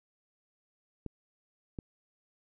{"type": "clicks", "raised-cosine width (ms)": 3, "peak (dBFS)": -25, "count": 2, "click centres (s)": [1.063, 1.788], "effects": []}